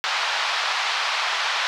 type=band-pass noise; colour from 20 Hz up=pink; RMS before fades=-24 dBFS; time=0.04-1.67 s; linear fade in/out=0 ms; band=840 to 4800 Hz; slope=24 dB/octave; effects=none